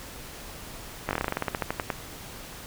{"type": "slowing click train", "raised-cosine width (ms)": 0.5, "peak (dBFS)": -11, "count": 17, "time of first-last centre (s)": [1.09, 1.902], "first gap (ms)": 19, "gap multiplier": 1.12, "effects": ["pink hiss -42 dBFS RMS until 2.66 s"]}